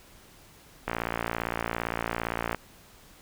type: click train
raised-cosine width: 0.5 ms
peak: -13 dBFS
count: 97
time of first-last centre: 0.88-2.547 s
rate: 57.6 Hz
effects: pink hiss -54 dBFS RMS until 3.21 s